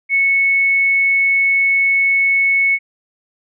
sine tone, 2206 Hz, C#7, 9 cents flat, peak -11 dBFS, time 0.09-2.79 s, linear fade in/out 50 ms, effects none

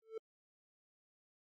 triangle tone with exponential growth, 444.3 Hz, A4, 17 cents sharp, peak -35 dBFS, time 0.02-0.18 s, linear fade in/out 5 ms, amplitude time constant 33 ms, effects AAC 64 kbps

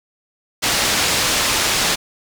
white low-pass noise, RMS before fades -18 dBFS, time 0.62-1.96 s, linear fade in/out 20 ms, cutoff 6200 Hz, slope 12 dB/octave, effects none

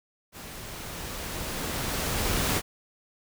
pink noise with level ramp, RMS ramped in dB -42 to -25 dBFS, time 0.32-2.62 s, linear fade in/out 50 ms, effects none

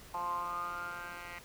10% pulse tone with band-pass filter sweep, 174.61 Hz, F3, in tune, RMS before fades -39 dBFS, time 0.14-1.39 s, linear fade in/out 5 ms, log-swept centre 950 to 1900 Hz, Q 9.6, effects pink hiss -54 dBFS RMS until 1.44 s

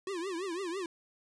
square tone with vibrato, 362 Hz, F#4, 38 cents flat, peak -35 dBFS, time 0.07-0.86 s, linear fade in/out 2 ms, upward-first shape triangle, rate 6 Hz, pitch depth 210 cents each way, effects resampled to 22050 Hz

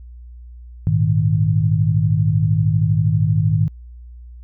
sine chord, Ab suspended second, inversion none, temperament equal, 103.83 / 116.54 / 155.56 Hz, Ab2 / Bb2 / Eb3, 0 / 0 / 0 cents, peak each -17 / -20 / -17 dBFS, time 0.87-3.68 s, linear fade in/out 0 ms, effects added 60 Hz sine -35 dBFS peak until 4.43 s

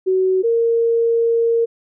sine tone pair in turn, 375.1 / 462.3 Hz, F#4 / A#4, +24 / -14 cents, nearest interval major third, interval 362 cents, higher second, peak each -13 dBFS, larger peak neither, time 0.06-0.43 / 0.43-1.66 s, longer second, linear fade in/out 20 ms, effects none

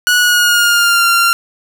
sawtooth tone with pitch glide, 1465 to 1382.8 Hz, F#6 to F6, -18 to -18 cents, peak -5 dBFS, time 0.07-1.33 s, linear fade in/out 0 ms, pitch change -100 cents, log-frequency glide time 0.17-1.07 s, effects none

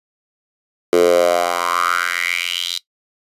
10% pulse tone with high-pass filter sweep, 87.31 Hz, F2, in tune, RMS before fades -17 dBFS, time 0.93-2.78 s, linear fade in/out 0 ms, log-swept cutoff 390 to 3900 Hz, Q 5.1, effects noise-tail reverb RT60 0.1 s tail -18 dB re dry + resampled to 32000 Hz

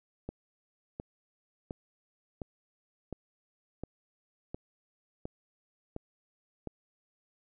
click train, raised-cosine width 2 ms, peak -24 dBFS, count 10, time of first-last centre 0.29-6.673 s, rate 1.41 Hz, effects none

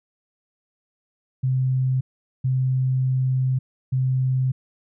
sine tone bursts at uneven times, 129.9 Hz, C3, 12 cents flat, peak -18 dBFS, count 3, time 1.43-2.01 / 2.44-3.59 / 3.92-4.52 s, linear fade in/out 10 ms, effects none

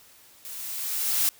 blue noise with level ramp, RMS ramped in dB -39 to -22 dBFS, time 0.45-1.29 s, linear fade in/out 0 ms, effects white hiss -54 dBFS RMS until 1.39 s

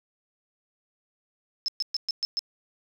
sine tone bursts, 5240 Hz, E8, 11 cents flat, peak -24 dBFS, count 6, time 1.66-2.392 s, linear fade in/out 0 ms, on 22 ms, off 120 ms, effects none

